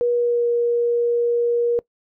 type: tone with pitch glide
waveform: sine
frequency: 481.4 to 474.8 Hz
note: B4 to A#4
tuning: -44 to +32 cents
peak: -16 dBFS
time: 0.01-1.79 s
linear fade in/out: 0 ms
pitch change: -24 cents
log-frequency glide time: 0.12-0.47 s
effects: noise-tail reverb RT60 0.1 s tail -22 dB re dry

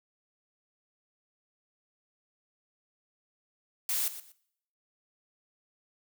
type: noise with echo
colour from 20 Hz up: blue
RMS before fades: -30 dBFS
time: 3.89-4.08 s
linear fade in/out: 2 ms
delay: 120 ms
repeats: 2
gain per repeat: -13 dB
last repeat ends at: 4.32 s
effects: noise-tail reverb RT60 0.7 s tail -21 dB re dry

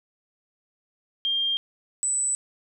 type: tone pair in turn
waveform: sine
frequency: 3200 / 7969 Hz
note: G7 / B8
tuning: +35 / +15 cents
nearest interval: octave + major third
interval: 1580 cents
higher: second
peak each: -22 dBFS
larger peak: neither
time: 1.25-1.57 / 2.03-2.35 s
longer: neither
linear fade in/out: 0 ms
effects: none

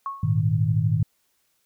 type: tone with exponential decay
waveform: sine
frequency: 1100 Hz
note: C#6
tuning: 14 cents flat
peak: -24 dBFS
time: 0.06-0.41 s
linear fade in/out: 1 ms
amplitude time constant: 74 ms
type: chord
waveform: sine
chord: Ab suspended second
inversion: none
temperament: equal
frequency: 103.83 / 116.54 / 155.56 Hz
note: Ab2 / Bb2 / Eb3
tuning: 0 / 0 / 0 cents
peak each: -23 dBFS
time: 0.23-1.03 s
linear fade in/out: 5 ms
effects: white hiss -69 dBFS RMS until 1.65 s

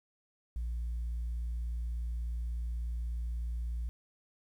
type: tone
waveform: sine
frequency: 58.27 Hz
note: A#1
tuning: in tune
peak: -31 dBFS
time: 0.56-3.89 s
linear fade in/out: 0 ms
effects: tanh soft clip ceiling -31 dBFS + 11-bit

